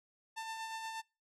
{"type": "tone with tremolo", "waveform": "sawtooth", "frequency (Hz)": 893, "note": "A5", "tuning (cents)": 25, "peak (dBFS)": -35, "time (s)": [0.36, 1.02], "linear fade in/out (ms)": 20, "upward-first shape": "sine", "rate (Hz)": 8.4, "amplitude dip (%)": 35, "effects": ["noise-tail reverb RT60 0.3 s tail -26 dB re dry", "low-pass 9000 Hz 12 dB/octave"]}